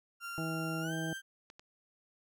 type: tone with pitch glide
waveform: 35% pulse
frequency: 1385 to 1572.7 Hz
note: F6 to G6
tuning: -15 to +5 cents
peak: -38 dBFS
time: 0.2-1.22 s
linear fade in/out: 50 ms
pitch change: +220 cents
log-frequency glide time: 0.81-0.93 s
type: harmonic tone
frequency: 161.9 Hz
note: E3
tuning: 31 cents flat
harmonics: 1 / 2 / 3 / 4 / 5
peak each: -37 / -39 / -47 / -45 / -48 dBFS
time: 0.38-1.13 s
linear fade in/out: 0 ms
type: clicks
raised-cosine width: 0.2 ms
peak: -34 dBFS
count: 2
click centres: 1.501 / 1.595 s
effects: none